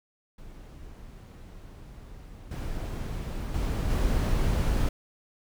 brown noise with level steps, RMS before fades -45 / -33 / -28 / -25 dBFS, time 0.38-4.89 s, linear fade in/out 5 ms, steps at 2.51 / 3.54 / 3.9 s, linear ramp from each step 5 ms, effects none

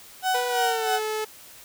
35% pulse tone with tremolo, 749 Hz, F#5, 21 cents sharp, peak -19 dBFS, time 0.22-1 s, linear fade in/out 50 ms, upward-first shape sine, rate 3 Hz, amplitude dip 70%
sawtooth tone with pitch glide, 490.8 to 432.2 Hz, B4 to A4, -11 to -31 cents, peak -22 dBFS, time 0.34-1.25 s, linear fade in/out 10 ms, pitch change -220 cents, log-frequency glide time 0.49-0.92 s
effects white hiss -47 dBFS RMS until 1.64 s

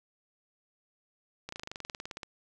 slowing click train, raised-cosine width 0.2 ms, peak -22 dBFS, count 17, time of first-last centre 1.49-2.232 s, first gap 34 ms, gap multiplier 1.04, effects none

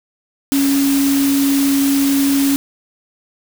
sine tone in noise, 277.2 Hz, C#4, in tune, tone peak -12 dBFS, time 0.52-2.56 s, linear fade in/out 0 ms, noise white, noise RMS -23 dBFS, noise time 0.52-2.56 s, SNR +8 dB, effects none

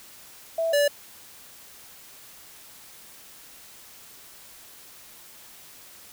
sine / square tone pair in turn, 658 / 578.4 Hz, E5 / D5, -3 / -27 cents, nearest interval major second, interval 224 cents, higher first, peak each -22 / -19 dBFS, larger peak second, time 0.58-0.73 / 0.73-0.88 s, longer neither, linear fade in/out 5 ms, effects white hiss -48 dBFS RMS until 6.12 s

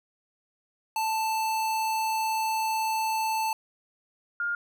square / sine tone pair in turn, 882 / 1412.5 Hz, A5 / F6, +4 / +19 cents, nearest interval minor sixth, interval 815 cents, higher second, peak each -26 dBFS, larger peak neither, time 0.96-3.53 / 4.4-4.55 s, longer first, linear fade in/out 2 ms, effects none

